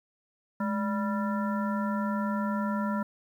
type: harmonic tone with a mistuned harmonic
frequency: 196 Hz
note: G3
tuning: in tune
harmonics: 1 / 3 / 5 / 7 / 9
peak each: -28 / -37 / -35 / -37 / -44 dBFS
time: 0.6-3.03 s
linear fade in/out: 5 ms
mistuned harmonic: 1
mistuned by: +120 cents
effects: 10-bit

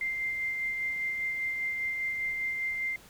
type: tone with tremolo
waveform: sine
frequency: 2093 Hz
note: C7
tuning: in tune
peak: -28 dBFS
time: 0.01-2.96 s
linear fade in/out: 2 ms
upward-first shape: sine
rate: 5 Hz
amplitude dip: 30%
effects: pink hiss -54 dBFS RMS until 3.09 s

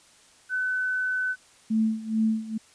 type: tone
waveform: sine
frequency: 1509 Hz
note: F#6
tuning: 34 cents sharp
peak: -24 dBFS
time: 0.49-1.36 s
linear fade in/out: 50 ms
type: tone with tremolo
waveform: sine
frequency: 220.4 Hz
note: A3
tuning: 3 cents sharp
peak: -19 dBFS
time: 1.7-2.58 s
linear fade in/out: 10 ms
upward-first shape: sine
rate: 2.3 Hz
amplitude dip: 85%
effects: white hiss -56 dBFS RMS until 2.74 s + resampled to 22050 Hz

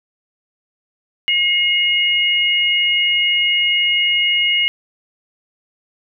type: tone pair together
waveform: sine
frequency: 2150 / 2873 Hz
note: C7 / F7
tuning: +47 / +48 cents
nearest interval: perfect fourth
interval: 501 cents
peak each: -17 / -15 dBFS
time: 1.28-4.68 s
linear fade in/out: 0 ms
effects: none

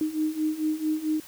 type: beating tone pair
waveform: sine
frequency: 307.4 / 311.9 Hz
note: D#4 / D#4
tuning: -21 / +4 cents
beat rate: 4.5 Hz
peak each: -29 / -26 dBFS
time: 0.01-1.2 s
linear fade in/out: 2 ms
effects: white hiss -47 dBFS RMS until 1.27 s

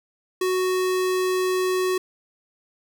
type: tone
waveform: square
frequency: 370 Hz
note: F#4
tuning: in tune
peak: -21 dBFS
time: 0.41-1.98 s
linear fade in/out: 5 ms
effects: none

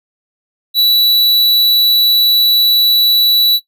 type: tone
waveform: square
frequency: 3942 Hz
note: B7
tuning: 4 cents flat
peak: -8 dBFS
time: 0.74-3.6 s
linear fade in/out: 50 ms
effects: noise-tail reverb RT60 0.1 s tail -17 dB re dry

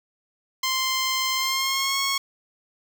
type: tone with pitch glide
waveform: 10% pulse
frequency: 1046 to 1096.7 Hz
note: C6 to C#6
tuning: -1 to -19 cents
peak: -14 dBFS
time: 0.63-2.18 s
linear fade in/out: 5 ms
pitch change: +82 cents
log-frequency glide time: 1.35-1.99 s
effects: none

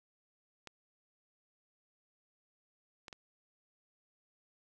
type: clicks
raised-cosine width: 0.2 ms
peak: -29 dBFS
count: 3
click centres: 0.673 / 3.082 / 3.128 s
effects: none

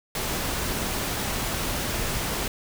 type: noise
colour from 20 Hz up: pink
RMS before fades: -28 dBFS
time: 0.15-2.48 s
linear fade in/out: 2 ms
effects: none

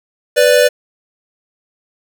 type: tone pair together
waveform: square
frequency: 496.3 / 588 Hz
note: B4 / D5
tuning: +8 / +2 cents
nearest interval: minor third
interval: 294 cents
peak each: -11 dBFS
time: 0.36-0.69 s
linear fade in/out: 20 ms
effects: 7-bit

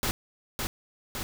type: noise with echo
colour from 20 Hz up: pink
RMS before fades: -28 dBFS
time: 0.03-0.11 s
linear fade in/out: 0 ms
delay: 560 ms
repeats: 2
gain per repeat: -3 dB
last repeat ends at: 1.23 s
effects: none

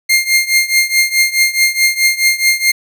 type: tone with tremolo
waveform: sawtooth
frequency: 2115 Hz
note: C7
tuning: 18 cents sharp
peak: -3 dBFS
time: 0.09-2.72 s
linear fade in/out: 10 ms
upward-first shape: triangle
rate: 4.7 Hz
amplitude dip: 90%
effects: none

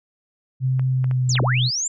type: tone with pitch glide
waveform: sine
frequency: 130 to 125.64 Hz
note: C3 to B2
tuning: -11 to +30 cents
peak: -17 dBFS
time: 0.6-1.71 s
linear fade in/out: 50 ms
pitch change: -59 cents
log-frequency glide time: 0.89-1.41 s
type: clicks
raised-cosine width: 0.5 ms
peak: -21 dBFS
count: 4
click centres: 0.795 / 1.043 / 1.112 / 1.355 s
type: linear two-way sweep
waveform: sine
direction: down then up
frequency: 7459 to 65.1 to 7459 Hz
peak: -21 dBFS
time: 1.29-1.88 s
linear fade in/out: 5 ms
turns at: 1.41 s
effects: none

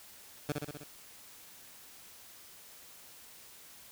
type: tone with echo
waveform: 15% pulse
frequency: 146.83 Hz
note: D3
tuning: in tune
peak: -24 dBFS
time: 0.49-0.52 s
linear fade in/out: 2 ms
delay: 63 ms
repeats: 5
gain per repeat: -3 dB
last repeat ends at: 0.835 s
effects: white hiss -54 dBFS RMS until 3.91 s

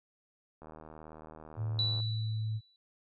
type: click train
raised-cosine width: 1 ms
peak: -35 dBFS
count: 109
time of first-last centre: 0.62-2.001 s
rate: 78.2 Hz
type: tone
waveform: sine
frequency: 109.1 Hz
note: A2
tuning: 14 cents flat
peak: -31 dBFS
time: 1.56-2.61 s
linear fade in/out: 50 ms
type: tone with exponential decay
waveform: sine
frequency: 3951 Hz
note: B7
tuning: in tune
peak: -27 dBFS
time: 1.79-2.76 s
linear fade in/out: 1 ms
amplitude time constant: 210 ms
effects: none

